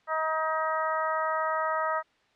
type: harmonic tone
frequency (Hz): 316.4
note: D#4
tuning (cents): +29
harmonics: 2 / 3 / 4 / 5 / 6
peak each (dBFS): -31 / -32 / -29 / -38 / -36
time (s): 0.07-2.03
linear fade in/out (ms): 50
effects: white hiss -65 dBFS RMS until 2.35 s + low-pass 3000 Hz 12 dB/octave